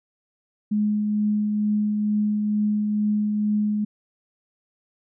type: tone with tremolo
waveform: sine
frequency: 210 Hz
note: G#3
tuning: 19 cents sharp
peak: -18 dBFS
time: 0.71-3.85 s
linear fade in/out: 10 ms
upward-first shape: triangle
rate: 2.2 Hz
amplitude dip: 30%
effects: none